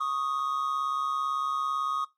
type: tone pair together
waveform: triangle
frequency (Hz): 1106.6 / 1244.5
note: C#6 / D#6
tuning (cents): -3 / 0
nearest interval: major second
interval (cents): 203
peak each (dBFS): -30 / -27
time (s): 0-2.05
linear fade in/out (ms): 10
effects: noise-tail reverb RT60 0.2 s tail -19 dB re dry + Opus 24 kbps